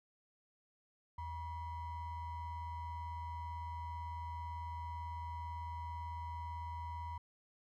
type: ring-modulated tone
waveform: triangle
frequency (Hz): 523.3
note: C5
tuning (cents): 0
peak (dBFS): -36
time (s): 1.18-7.18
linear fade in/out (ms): 5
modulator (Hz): 441
effects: none